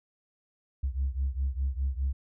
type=beating tone pair; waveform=sine; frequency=65.41 / 70.31 Hz; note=C2 / C#2; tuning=0 / +25 cents; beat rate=4.9 Hz; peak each=-28 / -30 dBFS; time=0.83-2.13 s; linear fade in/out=10 ms; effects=tanh soft clip ceiling -22 dBFS